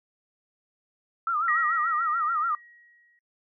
sine tone with vibrato, 1284 Hz, E6, 46 cents flat, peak -23 dBFS, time 1.27-2.55 s, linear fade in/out 2 ms, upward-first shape sine, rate 6.9 Hz, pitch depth 130 cents each way
sine tone with exponential decay, 1900 Hz, A#6, 33 cents sharp, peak -23 dBFS, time 1.48-3.19 s, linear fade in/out 2 ms, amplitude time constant 370 ms
effects noise-tail reverb RT60 0.1 s tail -23 dB re dry

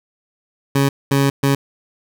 20% pulse tone bursts at uneven times, 138.4 Hz, C#3, 2 cents flat, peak -8 dBFS, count 3, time 0.75-0.89 / 1.11-1.3 / 1.43-1.55 s, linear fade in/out 5 ms, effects none

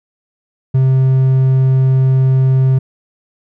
triangle tone, 131.7 Hz, C3, 12 cents sharp, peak -6 dBFS, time 0.74-2.79 s, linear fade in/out 10 ms, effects none

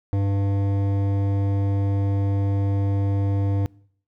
sine tone with hard clipping, 99.2 Hz, G2, 21 cents sharp, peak -21 dBFS, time 0.13-3.66 s, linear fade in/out 0 ms, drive 13 dB, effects noise-tail reverb RT60 0.6 s tail -24 dB re dry

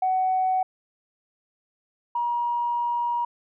sine tone pair in turn, 749 / 953.7 Hz, F#5 / A#5, +21 / +39 cents, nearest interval major third, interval 418 cents, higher second, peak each -19 / -22 dBFS, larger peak first, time 0.02-0.63 / 2.15-3.25 s, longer second, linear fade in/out 5 ms, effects tanh soft clip ceiling -15 dBFS

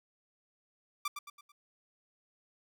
sawtooth tone with echo, 1174.7 Hz, D6, in tune, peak -28 dBFS, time 1.05-1.08 s, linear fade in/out 5 ms, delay 110 ms, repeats 4, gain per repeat -7 dB, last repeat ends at 1.52 s, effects none

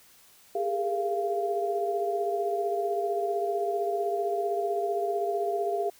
sine tone cluster, 403.8 / 419.4 / 456.7 / 690 Hz, G#4 / G#4 / A#4 / F5, -49 / +17 / -36 / -21 cents, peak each -29 / -37 / -37 / -29 dBFS, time 0.55-5.9 s, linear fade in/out 5 ms, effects white hiss -57 dBFS RMS until 5.99 s

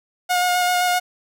sawtooth tone with vibrato, 719 Hz, F#5, 50 cents flat, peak -13 dBFS, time 0.29-1 s, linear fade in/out 20 ms, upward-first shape square, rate 7.7 Hz, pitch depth 12 cents each way, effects 9-bit

